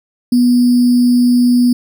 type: tone with sample-and-hold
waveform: sine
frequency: 244.7 Hz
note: B3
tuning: 16 cents flat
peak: -7 dBFS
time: 0.32-1.73 s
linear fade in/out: 5 ms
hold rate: 4900 Hz
effects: none